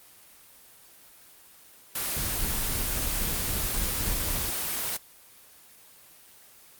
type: noise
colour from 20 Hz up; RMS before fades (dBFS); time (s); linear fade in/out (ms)
white; -30; 1.95-4.97; 5
type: noise with tremolo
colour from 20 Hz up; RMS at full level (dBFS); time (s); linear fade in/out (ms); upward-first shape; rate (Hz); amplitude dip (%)
brown; -31; 2.16-4.51; 10; square; 3.8; 30
effects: white hiss -53 dBFS RMS until 6.79 s + Opus 24 kbps